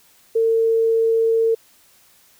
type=tone; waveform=sine; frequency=452.6 Hz; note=A4; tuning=49 cents sharp; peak=-14 dBFS; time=0.35-1.55 s; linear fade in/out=10 ms; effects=white hiss -54 dBFS RMS until 2.39 s